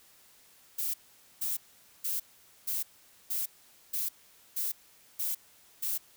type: noise bursts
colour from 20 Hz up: violet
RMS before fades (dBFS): -32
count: 9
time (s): 0.78-5.98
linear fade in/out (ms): 10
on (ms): 160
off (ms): 470
effects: white hiss -60 dBFS RMS until 6.16 s